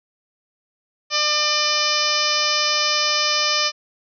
harmonic tone with a mistuned harmonic, 599 Hz, D5, 34 cents sharp, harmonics 1 / 2 / 3 / 4 / 5 / 6 / 7 / 8 / 9 / 10, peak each -29 / -25 / -29 / -26 / -26 / -29 / -28 / -24 / -25 / -28 dBFS, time 1.1-3.72 s, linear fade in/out 50 ms, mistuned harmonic 8, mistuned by +32 cents, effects none

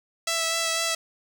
5% pulse tone with vibrato, 659.3 Hz, E5, in tune, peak -12 dBFS, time 0.27-0.95 s, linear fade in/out 5 ms, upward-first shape sine, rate 4 Hz, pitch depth 13 cents each way, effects none

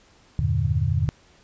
sine chord, E half-diminished seventh, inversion none, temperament equal, 82.41 / 98 / 116.54 / 146.83 Hz, E2 / G2 / Bb2 / D3, 0 / 0 / 0 / 0 cents, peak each -25 dBFS, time 0.39-1.09 s, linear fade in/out 0 ms, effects pink hiss -56 dBFS RMS until 1.43 s + resampled to 16000 Hz

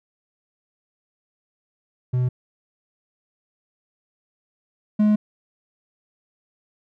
triangle tone pair in turn, 125.5 / 211.1 Hz, B2 / G#3, +28 / +29 cents, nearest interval major sixth, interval 901 cents, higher second, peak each -16 / -12 dBFS, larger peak second, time 2.13-2.29 / 4.99-5.16 s, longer second, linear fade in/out 10 ms, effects none

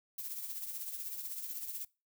violet noise with tremolo, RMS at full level -39 dBFS, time 0.18-1.85 s, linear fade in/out 5 ms, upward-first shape triangle, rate 16 Hz, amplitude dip 60%, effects noise-tail reverb RT60 0.3 s tail -23 dB re dry

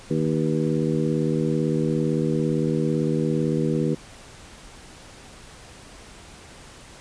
harmonic tone with a mistuned harmonic, 77.78 Hz, D#2, in tune, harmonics 2 / 3 / 4 / 5 / 6, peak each -24 / -26 / -27 / -28 / -29 dBFS, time 0.1-3.95 s, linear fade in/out 10 ms, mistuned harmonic 6, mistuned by +67 cents, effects pink hiss -45 dBFS RMS until 7 s + resampled to 22050 Hz

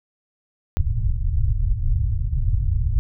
pink low-pass noise, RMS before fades -20 dBFS, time 0.77-2.99 s, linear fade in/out 0 ms, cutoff 120 Hz, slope 48 dB/octave, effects none

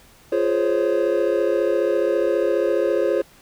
triangle chord, Db major seventh, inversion first, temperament just, 346.5 / 415.8 / 519.7 / 554.4 Hz, F4 / Ab4 / C5 / Db5, -14 / +2 / -12 / 0 cents, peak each -21 dBFS, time 0.32-3.22 s, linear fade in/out 5 ms, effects pink hiss -51 dBFS RMS until 3.41 s

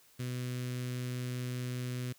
sawtooth tone with notch filter, 125 Hz, B2, 21 cents sharp, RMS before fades -37 dBFS, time 0.19-2.13 s, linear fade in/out 10 ms, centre 820 Hz, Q 0.56, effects white hiss -63 dBFS RMS until 2.18 s

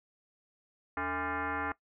sine tone with frequency modulation, 286.7 Hz, D4, 42 cents flat, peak -31 dBFS, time 0.97-1.72 s, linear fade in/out 2 ms, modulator 368 Hz, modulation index 4.3, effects noise-tail reverb RT60 0.1 s tail -19 dB re dry

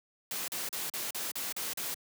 white noise bursts, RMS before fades -36 dBFS, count 8, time 0.31-1.943 s, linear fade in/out 2 ms, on 170 ms, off 39 ms, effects high-pass 150 Hz 12 dB/octave

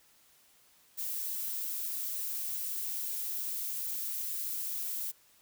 violet noise, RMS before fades -36 dBFS, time 0.97-5.12 s, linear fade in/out 20 ms, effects white hiss -64 dBFS RMS until 5.41 s

